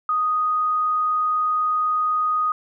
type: tone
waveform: sine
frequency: 1244 Hz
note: D#6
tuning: 1 cent flat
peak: -18 dBFS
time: 0.09-2.52 s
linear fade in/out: 2 ms
effects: none